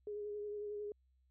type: tone with vibrato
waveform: sine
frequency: 415.3 Hz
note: G#4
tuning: in tune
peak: -40 dBFS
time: 0.07-0.92 s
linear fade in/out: 2 ms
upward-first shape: sine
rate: 11 Hz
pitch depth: 22 cents each way
effects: added 64 Hz sine -70 dBFS peak until 1.3 s